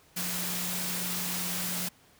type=tone in noise; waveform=sine; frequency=179.1 Hz; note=F3; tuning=44 cents sharp; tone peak=-38 dBFS; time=0.16-1.89 s; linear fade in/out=10 ms; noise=white; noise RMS=-33 dBFS; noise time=0.16-1.89 s; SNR=-8 dB; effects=pink hiss -60 dBFS RMS until 2.19 s + high-pass 60 Hz 12 dB/octave